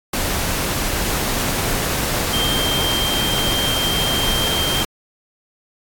sine tone in noise, 3167 Hz, G7, 17 cents sharp, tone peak -20 dBFS, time 2.33-4.83 s, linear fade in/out 5 ms, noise pink, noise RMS -21 dBFS, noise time 0.13-4.85 s, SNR -2 dB, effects AAC 64 kbps

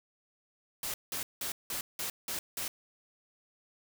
white noise bursts, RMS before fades -36 dBFS, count 7, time 0.83-2.68 s, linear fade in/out 2 ms, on 110 ms, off 180 ms, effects none

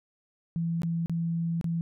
sine tone with dropouts, 167.2 Hz, E3, 25 cents sharp, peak -26 dBFS, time 0.56-1.81 s, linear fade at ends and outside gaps 0 ms, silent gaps 0.819-0.833 / 1.06-1.096 / 1.612-1.643 s, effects none

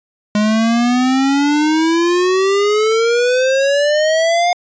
square exponential sweep, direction up, 207.7 to 715 Hz, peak -12 dBFS, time 0.35-4.53 s, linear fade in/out 2 ms, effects resampled to 16000 Hz

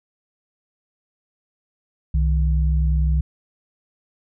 sine tone pair together, 64.46 / 155.9 Hz, C2 / D#3, -25 / +4 cents, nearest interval octave + minor third, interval 1529 cents, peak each -16 / -24 dBFS, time 2.14-3.21 s, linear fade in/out 5 ms, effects none

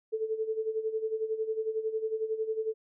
sine tone with tremolo, 440 Hz, A4, in tune, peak -26 dBFS, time 0.12-2.74 s, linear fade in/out 20 ms, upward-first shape sine, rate 11 Hz, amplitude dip 75%, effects none

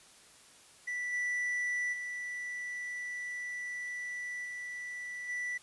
triangle tone with level steps, 1967 Hz, B6, 7 cents flat, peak -32 / -29 / -35 / -37 / -32 dBFS, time 0.87-5.58 s, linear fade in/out 10 ms, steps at 1.12 / 1.92 / 4.44 / 5.28 s, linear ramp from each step 20 ms, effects white hiss -58 dBFS RMS until 5.62 s + resampled to 24000 Hz

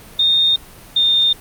sine tone pair in turn, 3667 / 3635 Hz, A#7 / A#7, -29 / -44 cents, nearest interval unison, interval 15 cents, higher first, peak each -11 dBFS, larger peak neither, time 0.19-0.56 / 0.96-1.33 s, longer neither, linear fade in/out 5 ms, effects pink hiss -40 dBFS RMS until 1.4 s + Opus 32 kbps

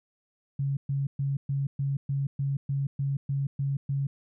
sine tone bursts, 138.59 Hz, C#3, in tune, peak -25 dBFS, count 12, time 0.59-4.07 s, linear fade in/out 5 ms, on 180 ms, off 120 ms, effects none

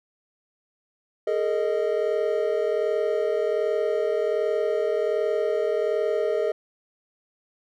triangle chord, Ab suspended second, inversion none, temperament equal with one note detuned, 415.3 / 456.6 / 622.3 Hz, Ab4 / Bb4 / Eb5, 0 / -36 / 0 cents, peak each -24 dBFS, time 1.27-6.52 s, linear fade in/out 5 ms, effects none

